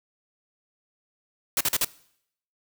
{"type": "noise bursts", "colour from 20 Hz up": "white", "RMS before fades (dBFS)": -23, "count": 4, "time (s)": [1.57, 1.847], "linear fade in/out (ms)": 2, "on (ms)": 37, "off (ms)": 43, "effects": ["noise-tail reverb RT60 0.7 s tail -21 dB re dry"]}